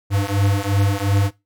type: beating tone pair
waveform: square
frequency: 98.4 / 101.2 Hz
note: G2 / G#2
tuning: +7 / -44 cents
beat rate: 2.8 Hz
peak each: -20 dBFS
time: 0.1-1.31 s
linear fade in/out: 50 ms
effects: noise-tail reverb RT60 0.2 s tail -18 dB re dry